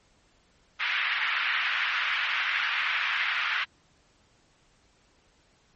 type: band-pass noise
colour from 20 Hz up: pink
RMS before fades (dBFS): -28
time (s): 0.79-3.65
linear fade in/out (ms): 20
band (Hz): 1400 to 2800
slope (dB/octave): 24
effects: pink hiss -64 dBFS RMS until 5.75 s + MP3 32 kbps